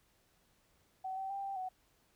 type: tone with pitch steps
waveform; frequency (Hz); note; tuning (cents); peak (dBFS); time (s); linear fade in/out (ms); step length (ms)
sine; 757 / 770 / 790 / 785 / 745; F#5 / G5 / G5 / G5 / F#5; +39 / -31 / +13 / +2 / +12; -37; 1.04-1.69; 10; 130
effects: pink hiss -72 dBFS RMS until 2.15 s